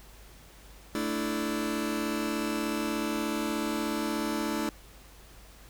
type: chord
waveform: sawtooth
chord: A suspended fourth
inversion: none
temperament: just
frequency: 220 / 293.3 / 330 Hz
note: A3 / D4 / E4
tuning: 0 / -2 / +2 cents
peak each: -29 dBFS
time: 0.95-4.69 s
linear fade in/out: 0 ms
effects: added 50 Hz sine -52 dBFS peak until 5.69 s + pink hiss -54 dBFS RMS until 5.69 s